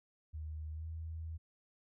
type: tone with pitch glide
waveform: sine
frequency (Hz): 77.6 to 80.76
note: D#2 to E2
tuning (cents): -4 to -35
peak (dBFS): -40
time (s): 0.33-1.38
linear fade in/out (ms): 20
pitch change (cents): +69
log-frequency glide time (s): 0.73-0.86
effects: none